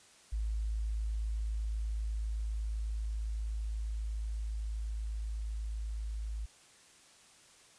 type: tone with level ramp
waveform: sine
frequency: 54 Hz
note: A1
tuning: 32 cents flat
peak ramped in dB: -31 to -35 dBFS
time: 0.32-6.46 s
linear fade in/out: 10 ms
effects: white hiss -60 dBFS RMS until 7.78 s + resampled to 22050 Hz